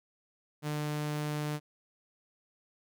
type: tone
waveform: sawtooth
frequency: 149.7 Hz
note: D3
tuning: 33 cents sharp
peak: -28 dBFS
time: 0.62-1.6 s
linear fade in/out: 50 ms
effects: none